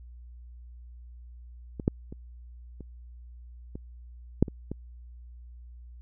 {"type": "clicks", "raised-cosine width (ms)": 3, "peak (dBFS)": [-21, -9, -27, -29, -25, -6, -23, -20], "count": 8, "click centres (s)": [1.798, 1.879, 2.125, 2.807, 3.755, 4.426, 4.482, 4.716], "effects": ["added 60 Hz sine -44 dBFS peak until 6.01 s"]}